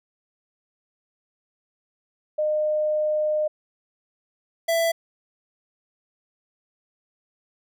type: tone pair in turn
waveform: sine / square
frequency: 610 / 664.7 Hz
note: D#5 / E5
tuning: -34 / +14 cents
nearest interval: minor second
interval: 148 cents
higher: second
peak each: -20 dBFS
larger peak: neither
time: 2.38-3.48 / 4.68-4.92 s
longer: first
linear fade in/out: 10 ms
effects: none